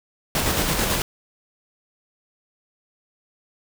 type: noise with tremolo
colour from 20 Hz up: pink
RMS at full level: -21 dBFS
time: 0.35-1.02 s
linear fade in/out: 2 ms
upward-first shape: square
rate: 9.1 Hz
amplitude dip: 30%
effects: none